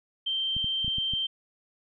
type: tone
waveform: sine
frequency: 3136 Hz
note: G7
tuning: in tune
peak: -26 dBFS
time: 0.26-1.27 s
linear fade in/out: 10 ms
type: clicks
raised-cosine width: 5 ms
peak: -25 dBFS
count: 6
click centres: 0.566 / 0.644 / 0.846 / 0.88 / 0.984 / 1.136 s
effects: none